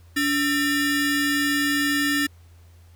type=ring-modulated tone; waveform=40% pulse; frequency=1046.5 Hz; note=C6; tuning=in tune; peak=-16 dBFS; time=0.16-2.27 s; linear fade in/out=10 ms; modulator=759 Hz; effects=added 85 Hz sine -47 dBFS peak until 2.95 s + pink hiss -60 dBFS RMS until 2.95 s